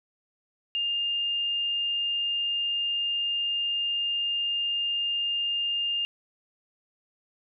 sine tone, 2812 Hz, F7, 11 cents sharp, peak -25 dBFS, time 0.75-6.05 s, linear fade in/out 0 ms, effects none

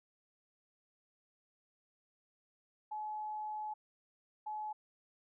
sine tone bursts at uneven times, 853 Hz, G#5, 46 cents sharp, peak -38 dBFS, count 2, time 2.91-3.74 / 4.46-4.73 s, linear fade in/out 10 ms, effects none

